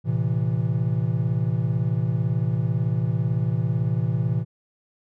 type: tone cluster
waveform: triangle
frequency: 113.3 / 131.3 / 164.9 Hz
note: A#2 / C3 / E3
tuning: -49 / +6 / +1 cents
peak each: -22 / -23 / -24 dBFS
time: 0.04-4.45 s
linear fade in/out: 50 ms
effects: none